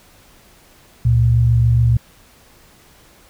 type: tone pair together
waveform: sine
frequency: 69.18 / 116.2 Hz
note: C#2 / A#2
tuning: -3 / -5 cents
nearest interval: major sixth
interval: 898 cents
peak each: -18 / -11 dBFS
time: 1.05-1.97 s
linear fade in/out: 5 ms
effects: pink hiss -49 dBFS RMS until 3.29 s